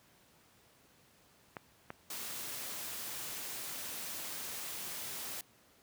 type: clicks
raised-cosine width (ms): 0.5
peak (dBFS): -26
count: 2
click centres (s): 1.568 / 1.904
type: noise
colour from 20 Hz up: white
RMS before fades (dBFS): -42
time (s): 2.1-5.41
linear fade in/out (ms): 2
effects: pink hiss -65 dBFS RMS until 5.82 s + high-pass 80 Hz 12 dB/octave